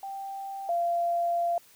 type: tone pair in turn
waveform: sine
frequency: 784 / 688.4 Hz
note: G5 / F5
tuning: 0 / -25 cents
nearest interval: major second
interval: 225 cents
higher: first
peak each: -34 / -24 dBFS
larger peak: second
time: 0.03-0.69 / 0.69-1.58 s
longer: second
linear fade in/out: 2 ms
effects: white hiss -57 dBFS RMS until 1.75 s